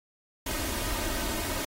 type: noise with comb filter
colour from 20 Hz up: pink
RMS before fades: -32 dBFS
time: 0.46-1.65 s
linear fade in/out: 5 ms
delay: 3.2 ms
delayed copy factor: +0.65
effects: AAC 48 kbps